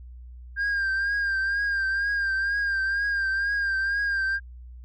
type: tone with vibrato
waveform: sine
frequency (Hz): 1600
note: G6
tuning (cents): +35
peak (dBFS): -20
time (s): 0.56-4.4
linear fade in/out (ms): 50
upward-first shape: triangle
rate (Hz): 2.1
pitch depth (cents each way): 54
effects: tanh soft clip ceiling -22 dBFS + added 61 Hz sine -40 dBFS peak until 4.84 s